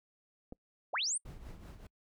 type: clicks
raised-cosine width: 2 ms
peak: -32 / -38 dBFS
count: 2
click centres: 0.524 / 0.528 s
type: linear sweep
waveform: sine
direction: up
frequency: 370 to 9397 Hz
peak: -31 dBFS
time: 0.93-1.18 s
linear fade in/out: 10 ms
type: noise with tremolo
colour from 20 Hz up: brown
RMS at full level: -45 dBFS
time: 1.25-1.87 s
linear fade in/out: 5 ms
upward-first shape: triangle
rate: 5.2 Hz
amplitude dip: 70%
effects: noise-tail reverb RT60 0.1 s tail -26 dB re dry